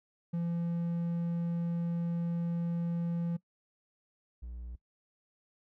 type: tone pair in turn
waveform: triangle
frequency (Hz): 170.2 / 59.85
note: F3 / A#1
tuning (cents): -44 / +46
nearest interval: octave + tritone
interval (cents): 1810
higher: first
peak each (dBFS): -28 / -38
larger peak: first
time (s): 0.33-3.37 / 4.42-4.76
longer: first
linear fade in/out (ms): 10
effects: noise-tail reverb RT60 0.1 s tail -21 dB re dry